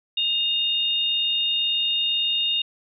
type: tone pair together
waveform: sine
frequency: 2824 / 3686 Hz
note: F7 / A#7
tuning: +19 / -20 cents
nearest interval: perfect fourth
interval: 461 cents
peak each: -23 dBFS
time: 0.17-2.62 s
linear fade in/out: 5 ms
effects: none